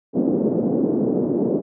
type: band-pass noise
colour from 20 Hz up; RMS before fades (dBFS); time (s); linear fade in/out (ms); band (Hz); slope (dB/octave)
pink; -20; 0.13-1.62; 50; 210 to 450; 24
effects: none